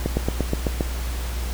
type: slowing click train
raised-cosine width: 2 ms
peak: -8 dBFS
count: 7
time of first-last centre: 0.06-0.808 s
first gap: 110 ms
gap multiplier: 1.05
effects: added 60 Hz sine -25 dBFS peak until 1.53 s + pink hiss -35 dBFS RMS until 1.53 s